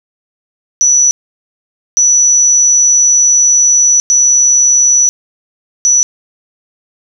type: tone bursts at uneven times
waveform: sine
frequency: 5920 Hz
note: F#8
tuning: in tune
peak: -5 dBFS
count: 4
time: 0.81-1.11 / 1.97-4 / 4.1-5.09 / 5.85-6.03 s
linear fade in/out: 0 ms
effects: none